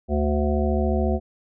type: harmonic tone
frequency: 73.8 Hz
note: D2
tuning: 9 cents sharp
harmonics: 1 / 3 / 5 / 7 / 9 / 10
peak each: -22 / -25 / -27 / -30 / -29 / -33 dBFS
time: 0.08-1.2 s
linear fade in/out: 50 ms
effects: none